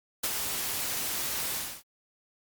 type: noise with ADSR envelope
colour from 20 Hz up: white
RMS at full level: -28 dBFS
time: 0.23-1.83 s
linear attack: 11 ms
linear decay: 46 ms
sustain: -4 dB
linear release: 280 ms
effects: Opus 48 kbps